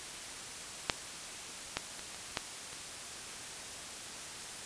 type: clicks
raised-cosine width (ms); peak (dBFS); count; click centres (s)
0.2; -8 / -13 / -26 / -29 / -13 / -26; 6; 0.898 / 1.77 / 1.994 / 2.146 / 2.372 / 2.73
effects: white hiss -44 dBFS RMS until 4.65 s + resampled to 22050 Hz